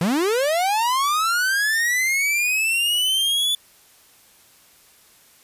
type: linear sweep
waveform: 45% pulse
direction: up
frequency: 155.56 to 3481 Hz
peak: -18 dBFS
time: 0.01-3.55 s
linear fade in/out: 2 ms
effects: white hiss -53 dBFS RMS until 5.43 s + resampled to 32000 Hz